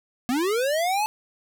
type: linear sweep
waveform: square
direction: up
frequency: 233.1 to 877 Hz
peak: -22 dBFS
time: 0.29-1.06 s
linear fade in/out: 0 ms
effects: none